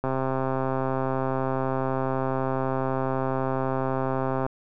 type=click train; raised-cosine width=1 ms; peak=-13 dBFS; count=585; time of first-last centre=0.04-4.464 s; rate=132 Hz; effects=none